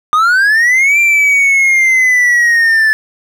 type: linear two-way sweep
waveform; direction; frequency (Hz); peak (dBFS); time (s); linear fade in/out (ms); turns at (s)
triangle; up then down; 1200 to 2371 to 1740; -5; 0.13-2.93; 0; 0.99
effects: none